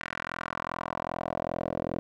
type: tone with band-pass filter sweep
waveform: 10% pulse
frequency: 42.53 Hz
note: F1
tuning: 45 cents flat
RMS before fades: -34 dBFS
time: 0.01-1.99 s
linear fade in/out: 0 ms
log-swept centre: 1800 to 440 Hz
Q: 2.2
effects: none